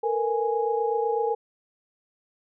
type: tone cluster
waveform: sine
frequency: 453.1 / 481.1 / 830 Hz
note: A#4 / B4 / G#5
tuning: -49 / -45 / -1 cents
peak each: -25 / -29 / -27 dBFS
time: 0.03-1.35 s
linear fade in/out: 10 ms
effects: none